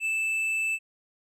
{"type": "tone with tanh clipping", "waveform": "triangle", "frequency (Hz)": 2637, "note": "E7", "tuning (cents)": 0, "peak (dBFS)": -26, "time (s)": [0, 0.79], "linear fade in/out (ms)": 50, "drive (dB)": 10, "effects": []}